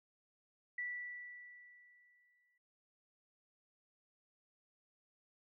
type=tone with exponential decay; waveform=sine; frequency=1961 Hz; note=B6; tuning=13 cents flat; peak=-37 dBFS; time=0.78-2.58 s; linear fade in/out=5 ms; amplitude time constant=390 ms; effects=none